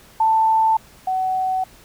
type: tone pair in turn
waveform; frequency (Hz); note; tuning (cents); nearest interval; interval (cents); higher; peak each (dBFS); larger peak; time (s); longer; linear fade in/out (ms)
sine; 886 / 750.4; A5 / F#5; +12 / +24; minor third; 288; first; -13 / -18; first; 0.2-0.77 / 1.07-1.64; neither; 5
effects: pink hiss -48 dBFS RMS until 1.84 s